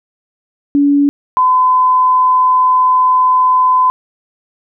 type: tone pair in turn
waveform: sine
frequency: 285 / 1015.6 Hz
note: C#4 / B5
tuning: +48 / +48 cents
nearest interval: octave + minor seventh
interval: 2200 cents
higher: second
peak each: -7 dBFS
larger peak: neither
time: 0.75-1.09 / 1.37-3.9 s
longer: second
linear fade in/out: 0 ms
effects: none